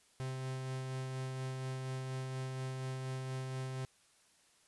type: tone with tremolo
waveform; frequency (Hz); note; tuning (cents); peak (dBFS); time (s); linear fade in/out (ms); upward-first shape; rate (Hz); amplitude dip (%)
45% pulse; 130.81; C3; 0; -37; 0.2-3.85; 0; sine; 4.2; 25
effects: white hiss -68 dBFS RMS until 4.67 s + resampled to 24000 Hz